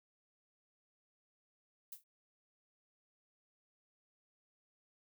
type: noise with exponential decay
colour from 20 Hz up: violet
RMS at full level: -43 dBFS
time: 1.92-2.04 s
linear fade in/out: 5 ms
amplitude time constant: 26 ms
effects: none